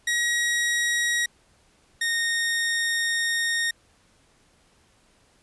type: tone pair in turn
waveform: sawtooth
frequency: 1900 / 1850.2 Hz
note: A#6 / A#6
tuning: +33 / -13 cents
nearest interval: unison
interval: 46 cents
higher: first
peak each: -18 / -19 dBFS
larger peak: first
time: 0.07-1.26 / 2.01-3.71 s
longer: second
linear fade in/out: 5 ms
effects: pink hiss -61 dBFS RMS until 5.42 s + resampled to 24000 Hz